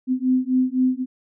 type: beating tone pair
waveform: sine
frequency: 254.4 / 258.3 Hz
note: C4 / C4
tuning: -48 / -22 cents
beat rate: 3.9 Hz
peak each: -20 dBFS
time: 0.07-1.06 s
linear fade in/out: 50 ms
effects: none